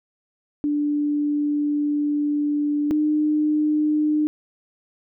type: tone pair in turn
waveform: sine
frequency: 293.7 / 302.8 Hz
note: D4 / D#4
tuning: 0 / -47 cents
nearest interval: minor second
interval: 53 cents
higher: second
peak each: -19 / -17 dBFS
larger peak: second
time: 0.64-2.91 / 2.91-4.27 s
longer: first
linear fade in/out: 0 ms
effects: none